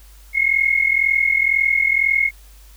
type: tone pair together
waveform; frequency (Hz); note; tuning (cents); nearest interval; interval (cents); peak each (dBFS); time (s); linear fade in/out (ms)
sine; 2142 / 2184; C7 / C#7; +40 / -26; unison; 34; -17; 0.33-2.31; 50
effects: added 50 Hz sine -42 dBFS peak until 2.76 s + white hiss -51 dBFS RMS until 2.76 s